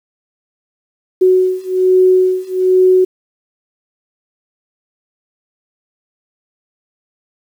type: beating tone pair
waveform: sine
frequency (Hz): 370 / 371.2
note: F#4 / F#4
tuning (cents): 0 / +6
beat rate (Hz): 1.2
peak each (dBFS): -12 / -11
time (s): 1.21-3.05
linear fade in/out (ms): 10
effects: 7-bit